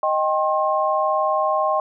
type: chord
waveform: sine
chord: C minor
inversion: first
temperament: equal with one note detuned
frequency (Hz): 622.3 / 784 / 1069.7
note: Eb5 / G5 / C6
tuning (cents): 0 / 0 / +38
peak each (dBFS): -21 / -23 / -21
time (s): 0.03-1.8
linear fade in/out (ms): 2
effects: none